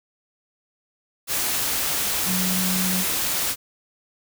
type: tone in noise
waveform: sine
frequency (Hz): 185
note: F#3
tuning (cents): 0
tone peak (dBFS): -24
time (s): 2.25-3.05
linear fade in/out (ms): 50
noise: white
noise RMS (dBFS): -24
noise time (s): 1.27-3.56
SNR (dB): -3
effects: none